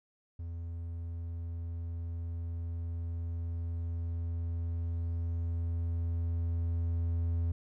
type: tone with level ramp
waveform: triangle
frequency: 84.2 Hz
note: E2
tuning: 37 cents sharp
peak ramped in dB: -35 to -26 dBFS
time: 0.39-7.52 s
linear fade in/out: 5 ms
effects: none